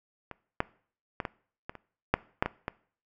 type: clicks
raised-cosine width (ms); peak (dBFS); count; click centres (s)
0.5; -24 / -10 / -16 / -17 / -21 / -28 / -6 / -8 / -14 / -16; 10; 0.313 / 0.604 / 1.202 / 1.252 / 1.695 / 1.753 / 2.14 / 2.425 / 2.46 / 2.681
effects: noise-tail reverb RT60 0.5 s tail -21 dB re dry